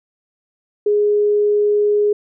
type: tone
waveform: sine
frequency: 415.3 Hz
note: G#4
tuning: in tune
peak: -12 dBFS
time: 0.86-2.13 s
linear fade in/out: 5 ms
effects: none